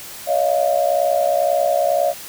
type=tone cluster; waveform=sine; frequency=567 / 637 / 699 Hz; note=C#5 / D#5 / F5; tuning=+39 / +41 / +1 cents; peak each=-19 dBFS; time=0.26-2.14 s; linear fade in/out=50 ms; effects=white hiss -35 dBFS RMS until 2.28 s